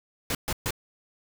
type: noise bursts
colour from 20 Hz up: pink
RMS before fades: -28 dBFS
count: 3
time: 0.3-0.707 s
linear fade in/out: 2 ms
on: 49 ms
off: 130 ms
effects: none